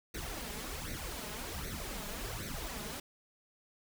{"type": "noise with flanger", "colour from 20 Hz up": "pink", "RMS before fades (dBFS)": -41, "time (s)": [0.14, 3], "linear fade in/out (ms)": 5, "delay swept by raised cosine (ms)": [0.48, 4.88], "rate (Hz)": 1.3, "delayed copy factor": 0.75, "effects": []}